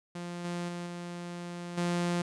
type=tone with level steps; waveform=sawtooth; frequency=174.3 Hz; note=F3; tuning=3 cents flat; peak=-33 / -29 / -32 / -34 / -24 dBFS; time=0.15-2.22 s; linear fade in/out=5 ms; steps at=0.44 / 0.68 / 0.86 / 1.77 s; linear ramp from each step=10 ms; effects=resampled to 22050 Hz